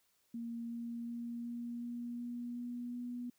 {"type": "tone with pitch steps", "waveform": "sine", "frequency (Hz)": [233.1, 234.6, 236.1, 237.6, 239.1, 240.6, 242.2, 243.7], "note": ["A#3", "A#3", "A#3", "A#3", "A#3", "B3", "B3", "B3"], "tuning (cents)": [0, 11, 22, 33, 44, -45, -34, -23], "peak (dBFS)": -39, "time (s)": [0.34, 3.3], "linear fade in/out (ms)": 5, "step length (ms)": 370, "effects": ["white hiss -75 dBFS RMS until 3.38 s"]}